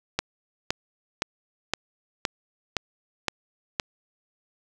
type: click train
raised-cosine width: 0.2 ms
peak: -6 dBFS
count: 8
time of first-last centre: 0.19-3.798 s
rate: 1.94 Hz
effects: none